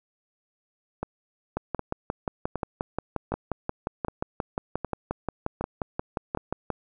two click trains, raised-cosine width 1 ms, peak -15 / -13 dBFS, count 8 / 30, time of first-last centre 1.03-6.374 / 1.57-6.703 s, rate 1.31 / 5.65 Hz, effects none

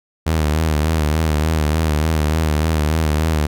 sawtooth tone with vibrato, 77.78 Hz, D#2, in tune, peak -11 dBFS, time 0.26-3.47 s, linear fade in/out 10 ms, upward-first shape sine, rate 3.4 Hz, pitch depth 67 cents each way, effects none

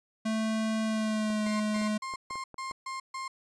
square tone with pitch glide, 220 to 212.8 Hz, A3 to G#3, 0 to +42 cents, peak -28 dBFS, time 0.25-1.98 s, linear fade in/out 10 ms, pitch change -58 cents, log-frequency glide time 0.84-1.44 s
clicks, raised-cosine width 1 ms, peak -31 dBFS, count 9, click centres 1.303 / 1.467 / 1.763 / 1.816 / 2.138 / 2.308 / 2.356 / 2.543 / 2.712 s
35% pulse tone bursts, 1060 Hz, C6, 22 cents sharp, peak -33 dBFS, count 7, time 1.46-3.28 s, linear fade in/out 5 ms, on 140 ms, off 140 ms
effects resampled to 22050 Hz

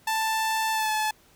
sawtooth tone with pitch glide, 883 to 862.8 Hz, A5 to A5, +6 to -34 cents, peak -20 dBFS, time 0.07-1.11 s, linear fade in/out 5 ms, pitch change -40 cents, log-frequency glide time 0.72-0.91 s, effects pink hiss -58 dBFS RMS until 1.35 s

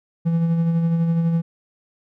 triangle tone with tremolo, 166.6 Hz, E3, 19 cents sharp, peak -13 dBFS, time 0.25-1.42 s, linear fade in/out 20 ms, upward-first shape sine, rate 12 Hz, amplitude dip 35%, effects none

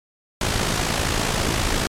pink noise with amplitude modulation, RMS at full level -19 dBFS, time 0.41-1.87 s, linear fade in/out 2 ms, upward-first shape sine, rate 54.9 Hz, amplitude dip 55%, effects low-pass 9000 Hz 12 dB/octave + MP3 96 kbps

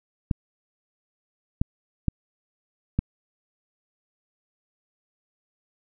clicks, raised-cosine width 5 ms, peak -9 dBFS, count 4, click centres 0.312 / 1.615 / 2.083 / 2.99 s, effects none

